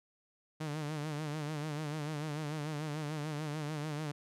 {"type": "tone with vibrato", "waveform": "sawtooth", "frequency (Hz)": 151.2, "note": "D#3", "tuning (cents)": -49, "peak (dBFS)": -32, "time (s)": [0.6, 4.12], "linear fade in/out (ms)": 10, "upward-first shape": "sine", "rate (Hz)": 6.8, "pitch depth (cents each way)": 75, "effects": ["low-pass 10000 Hz 12 dB/octave"]}